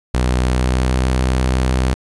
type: tone with pitch glide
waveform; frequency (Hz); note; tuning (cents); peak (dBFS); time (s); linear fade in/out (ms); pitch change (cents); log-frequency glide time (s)
sawtooth; 62.5 to 63.85; B1 to C2; +21 to -42; -10; 0.14-1.94; 0; +37; 0.4-1.01
effects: resampled to 24000 Hz + 8-bit